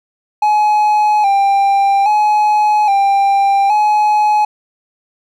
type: tone with vibrato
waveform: triangle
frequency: 818 Hz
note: G#5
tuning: 26 cents flat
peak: -7 dBFS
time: 0.42-4.45 s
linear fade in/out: 5 ms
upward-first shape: square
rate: 0.61 Hz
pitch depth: 55 cents each way
effects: none